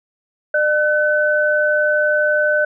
sine tone pair together, 600 / 1511.9 Hz, D5 / F#6, +37 / +37 cents, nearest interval octave + major third, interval 1600 cents, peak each -16 dBFS, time 0.54-2.65 s, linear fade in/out 5 ms, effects none

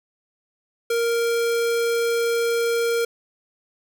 square tone, 466.2 Hz, A#4, in tune, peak -20 dBFS, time 0.9-3.05 s, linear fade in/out 5 ms, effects none

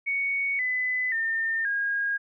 sine tone with pitch steps, 2228 / 2008 / 1809.7 / 1631 Hz, C#7 / B6 / A6 / G#6, +8 / +28 / +48 / -32 cents, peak -24 dBFS, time 0.06-2.18 s, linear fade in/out 20 ms, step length 530 ms, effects none

